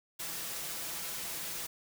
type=noise with comb filter; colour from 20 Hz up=white; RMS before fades=-39 dBFS; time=0.19-1.67 s; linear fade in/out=10 ms; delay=6 ms; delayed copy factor=+0.5; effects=none